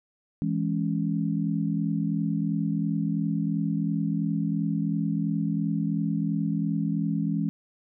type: chord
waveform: sine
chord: C# minor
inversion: first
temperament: equal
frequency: 164.81 / 207.7 / 277.2 Hz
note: E3 / G#3 / C#4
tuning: 0 / 0 / 0 cents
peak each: -27 / -28 / -30 dBFS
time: 0.42-7.49 s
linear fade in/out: 0 ms
effects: none